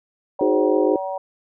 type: harmonic tone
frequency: 190 Hz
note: F#3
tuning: 46 cents sharp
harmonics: 3 / 4 / 5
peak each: -27 / -29 / -31 dBFS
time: 0.39-1.18 s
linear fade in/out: 5 ms
type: chord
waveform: sine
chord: Ab dominant seventh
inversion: second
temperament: equal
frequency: 311.1 / 370 / 415.3 / 523.3 Hz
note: Eb4 / Gb4 / Ab4 / C5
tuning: 0 / 0 / 0 / 0 cents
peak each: -21 dBFS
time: 0.41-0.96 s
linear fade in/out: 2 ms
effects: none